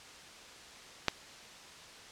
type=click; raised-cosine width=0.2 ms; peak=-8 dBFS; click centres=1.083 s; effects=white hiss -51 dBFS RMS until 2.11 s + low-pass 6000 Hz 12 dB/octave